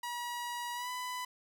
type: tone with pitch glide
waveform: sawtooth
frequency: 962 to 998.2 Hz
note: B5 to B5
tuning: -46 to +18 cents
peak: -33 dBFS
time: 0.03-1.25 s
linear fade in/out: 5 ms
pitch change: +64 cents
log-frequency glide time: 0.74-0.9 s
effects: none